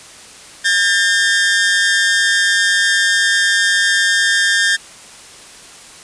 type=tone pair together; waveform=sawtooth; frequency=1610.4 / 1801 Hz; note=G6 / A6; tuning=+46 / +40 cents; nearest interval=major second; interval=194 cents; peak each=-11 dBFS; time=0.64-4.77 s; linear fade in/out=20 ms; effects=white hiss -38 dBFS RMS until 6.03 s + resampled to 22050 Hz